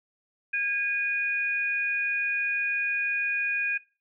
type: tone pair together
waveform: sine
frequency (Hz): 1629 / 2463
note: G#6 / D#7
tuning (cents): -34 / -18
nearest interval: perfect fifth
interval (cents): 716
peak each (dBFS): -29 / -25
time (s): 0.53-3.78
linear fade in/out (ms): 10
effects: noise-tail reverb RT60 0.3 s tail -19 dB re dry